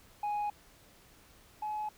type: tone pair in turn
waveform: sine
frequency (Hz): 830.6 / 849.5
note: G#5 / G#5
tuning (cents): 0 / +39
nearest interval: unison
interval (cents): 39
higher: second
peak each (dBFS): -28 / -32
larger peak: first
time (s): 0.23-0.5 / 1.62-1.89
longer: neither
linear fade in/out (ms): 5
effects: tanh soft clip ceiling -30 dBFS + pink hiss -60 dBFS RMS until 1.97 s